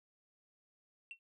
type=tone with exponential decay; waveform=sine; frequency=2716 Hz; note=F7; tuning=49 cents flat; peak=-39 dBFS; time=1.11-1.19 s; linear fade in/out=1 ms; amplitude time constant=16 ms; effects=tanh soft clip ceiling -40 dBFS